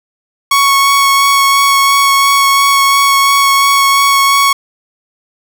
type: tone with vibrato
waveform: sawtooth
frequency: 1108.7 Hz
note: C#6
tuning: in tune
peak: -3 dBFS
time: 0.51-4.53 s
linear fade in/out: 5 ms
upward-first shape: sine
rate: 2.9 Hz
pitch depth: 10 cents each way
effects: none